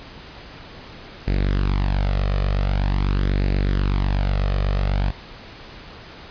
sawtooth tone with flanger, 48.13 Hz, G1, 31 cents flat, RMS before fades -20 dBFS, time 1.27-5.11 s, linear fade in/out 10 ms, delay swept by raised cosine 0.45 to 1.65 ms, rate 0.45 Hz, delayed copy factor +0.7, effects pink hiss -40 dBFS RMS until 6.3 s + resampled to 11025 Hz

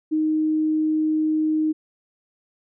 sine tone, 311.1 Hz, D#4, in tune, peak -18 dBFS, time 0.11-1.73 s, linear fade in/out 20 ms, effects none

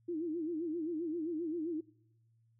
sine tone with vibrato, 326.9 Hz, E4, 14 cents flat, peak -34 dBFS, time 0.08-1.81 s, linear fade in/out 10 ms, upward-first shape sine, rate 7.6 Hz, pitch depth 130 cents each way, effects noise-tail reverb RT60 0.9 s tail -24 dB re dry + added 114 Hz sine -67 dBFS peak until 2.59 s

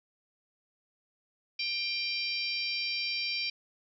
harmonic tone with a mistuned harmonic, 784 Hz, G5, in tune, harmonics 3 / 4 / 5 / 6 / 7, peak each -34 / -40 / -41 / -35 / -39 dBFS, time 1.59-3.5 s, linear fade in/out 5 ms, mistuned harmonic 3, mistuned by +23 cents, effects none

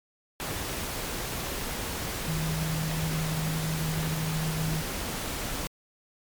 sine tone in noise, 158.3 Hz, D#3, 30 cents sharp, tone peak -28 dBFS, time 2.28-4.81 s, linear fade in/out 0 ms, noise pink, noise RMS -33 dBFS, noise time 0.4-5.67 s, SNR +2 dB, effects MP3 96 kbps

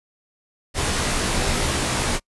pink noise with comb filter, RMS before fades -22 dBFS, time 0.74-2.2 s, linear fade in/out 50 ms, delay 19 ms, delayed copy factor -0.7, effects noise-tail reverb RT60 0.1 s tail -26 dB re dry + resampled to 24000 Hz

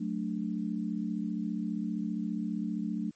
sine chord, D major, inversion first, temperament equal, 185 / 220 / 293.7 Hz, F#3 / A3 / D4, 0 / 0 / 0 cents, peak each -35 / -33 / -37 dBFS, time 0-3.11 s, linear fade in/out 10 ms, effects white hiss -67 dBFS RMS until 3.15 s + MP3 32 kbps

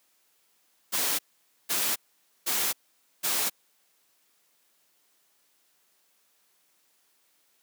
white noise bursts, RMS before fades -27 dBFS, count 4, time 0.92-3.5 s, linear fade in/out 20 ms, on 270 ms, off 500 ms, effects white hiss -68 dBFS RMS until 7.62 s + high-pass 200 Hz 12 dB/octave

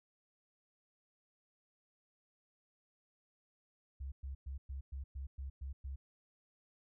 sine tone bursts, 67.7 Hz, C#2, 40 cents flat, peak -40 dBFS, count 9, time 4-5.96 s, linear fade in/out 10 ms, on 120 ms, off 110 ms, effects none

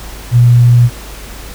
sine tone, 120.8 Hz, B2, 38 cents flat, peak -3 dBFS, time 0.31-0.9 s, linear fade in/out 50 ms, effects added 50 Hz sine -29 dBFS peak until 1.54 s + pink hiss -31 dBFS RMS until 1.54 s

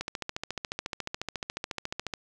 click train, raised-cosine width 0.2 ms, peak -15 dBFS, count 31, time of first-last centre 0.01-2.138 s, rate 14.1 Hz, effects none

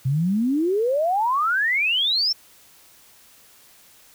sine exponential sweep, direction up, 126.1 to 5510 Hz, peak -18 dBFS, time 0.05-2.33 s, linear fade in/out 10 ms, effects white hiss -52 dBFS RMS until 4.14 s

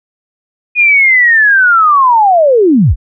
sine linear sweep, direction down, 2474 to 30.56 Hz, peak -4 dBFS, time 0.75-2.96 s, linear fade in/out 50 ms, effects none

